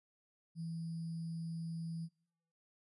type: tone with sample-and-hold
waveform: sine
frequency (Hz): 164.81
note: E3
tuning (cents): 0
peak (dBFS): -39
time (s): 0.55-2.09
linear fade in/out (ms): 50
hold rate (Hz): 4900
effects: noise-tail reverb RT60 0.7 s tail -24 dB re dry + resampled to 24000 Hz